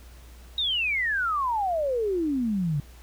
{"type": "exponential sweep", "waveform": "sine", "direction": "down", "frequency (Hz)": [3815, 138.7], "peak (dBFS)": -23, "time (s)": [0.58, 2.8], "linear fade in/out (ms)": 2, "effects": ["added 60 Hz sine -45 dBFS peak until 3.02 s", "pink hiss -54 dBFS RMS until 3.02 s"]}